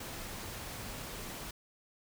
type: noise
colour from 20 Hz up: pink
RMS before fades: -43 dBFS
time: 0-1.51 s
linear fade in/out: 5 ms
effects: none